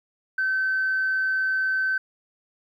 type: tone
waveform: sine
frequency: 1536 Hz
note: G6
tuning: 36 cents flat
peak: -20 dBFS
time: 0.38-1.98 s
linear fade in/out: 5 ms
effects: tanh soft clip ceiling -17 dBFS + 10-bit